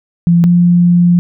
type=tone pair in turn; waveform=sine; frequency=171.3 / 174.8 Hz; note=F3 / F3; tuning=-33 / +2 cents; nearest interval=unison; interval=35 cents; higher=second; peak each=-5 dBFS; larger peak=neither; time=0.27-0.44 / 0.44-1.19 s; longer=second; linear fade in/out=0 ms; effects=none